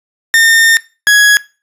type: tone pair in turn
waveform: 40% pulse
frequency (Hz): 1819 / 1669.5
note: A#6 / G#6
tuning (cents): -43 / +9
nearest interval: minor second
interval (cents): 148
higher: first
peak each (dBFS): -4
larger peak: neither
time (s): 0.34-0.77 / 1.07-1.37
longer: first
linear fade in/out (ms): 0
effects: noise-tail reverb RT60 0.3 s tail -19 dB re dry + resampled to 32000 Hz